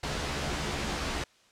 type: noise with comb filter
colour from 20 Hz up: pink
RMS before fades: -32 dBFS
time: 0.03-1.24 s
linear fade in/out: 5 ms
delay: 14 ms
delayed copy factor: +0.8
effects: white hiss -62 dBFS RMS until 1.51 s + low-pass 6000 Hz 12 dB/octave